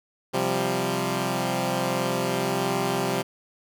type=chord; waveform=10% pulse; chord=C suspended fourth; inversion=none; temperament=equal; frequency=130.81 / 174.61 / 196 Hz; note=C3 / F3 / G3; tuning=0 / 0 / 0 cents; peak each=-20 dBFS; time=0.33-3.23 s; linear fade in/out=20 ms; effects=none